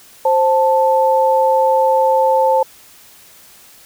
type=tone pair together; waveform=sine; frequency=526.8 / 880 Hz; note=C5 / A5; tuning=+12 / 0 cents; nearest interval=major sixth; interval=888 cents; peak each=-13 dBFS; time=0.25-2.63 s; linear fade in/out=5 ms; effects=white hiss -44 dBFS RMS until 3.85 s